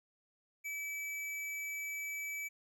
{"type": "tone", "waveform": "square", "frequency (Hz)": 2300, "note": "D7", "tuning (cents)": -37, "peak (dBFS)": -39, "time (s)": [0.64, 2.49], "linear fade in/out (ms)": 20, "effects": ["13-bit"]}